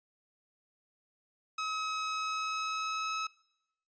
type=tone with pitch glide; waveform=sawtooth; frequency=1278 to 1289.9 Hz; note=D#6 to E6; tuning=+46 to -38 cents; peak=-29 dBFS; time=1.58-3.27 s; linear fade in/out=5 ms; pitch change=+16 cents; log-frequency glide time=2.04-3.15 s; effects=noise-tail reverb RT60 0.9 s tail -23 dB re dry + resampled to 16000 Hz